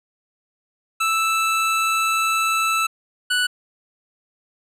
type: tone pair in turn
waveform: 25% pulse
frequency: 1318.5 / 1480 Hz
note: E6 / F#6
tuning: 0 / 0 cents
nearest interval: major second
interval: 200 cents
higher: second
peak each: -14 dBFS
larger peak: neither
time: 1-2.87 / 3.3-3.47 s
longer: first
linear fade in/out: 10 ms
effects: low-pass 12000 Hz 12 dB/octave